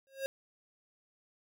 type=tone with exponential growth; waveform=square; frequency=540 Hz; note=C#5; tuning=45 cents flat; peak=-30 dBFS; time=0.07-0.26 s; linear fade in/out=0 ms; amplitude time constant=40 ms; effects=none